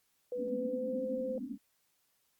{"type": "tone with pitch glide", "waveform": "sine", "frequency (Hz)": [493.9, 517.6], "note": ["B4", "C5"], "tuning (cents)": [0, -19], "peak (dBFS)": -34, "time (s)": [0.32, 1.38], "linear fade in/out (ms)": 2, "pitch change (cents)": 81, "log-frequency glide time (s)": [0.42, 0.98]}
{"type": "band-pass noise", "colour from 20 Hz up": "white", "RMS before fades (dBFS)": -40, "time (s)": [0.35, 1.58], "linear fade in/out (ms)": 50, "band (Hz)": [210, 270], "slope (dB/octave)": 96}
{"effects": ["white hiss -75 dBFS RMS until 2.39 s", "Opus 48 kbps"]}